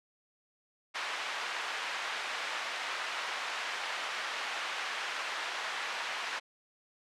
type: band-pass noise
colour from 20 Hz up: white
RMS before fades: -37 dBFS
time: 0.94-6.4 s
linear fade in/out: 20 ms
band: 800 to 2400 Hz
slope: 12 dB/octave
effects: low-pass 9000 Hz 12 dB/octave